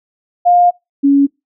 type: tone pair in turn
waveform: sine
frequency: 707 / 279.8 Hz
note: F5 / C#4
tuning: +21 / +16 cents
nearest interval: octave + major third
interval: 1605 cents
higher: first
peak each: -6 dBFS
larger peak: neither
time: 0.45-0.71 / 1.03-1.27 s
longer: first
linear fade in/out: 20 ms
effects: noise-tail reverb RT60 0.2 s tail -23 dB re dry